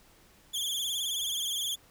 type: tone with vibrato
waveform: sawtooth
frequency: 3322 Hz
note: G#7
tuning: in tune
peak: -27 dBFS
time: 0.53-1.76 s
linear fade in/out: 20 ms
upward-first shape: triangle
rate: 19 Hz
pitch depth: 110 cents each way
effects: pink hiss -60 dBFS RMS until 1.9 s